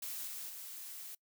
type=noise with level steps; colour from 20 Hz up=blue; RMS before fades=-42 / -44 / -47 dBFS; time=0.02-1.15 s; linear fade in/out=5 ms; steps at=0.27 / 0.49 s; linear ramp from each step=2 ms; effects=noise-tail reverb RT60 0.1 s tail -24 dB re dry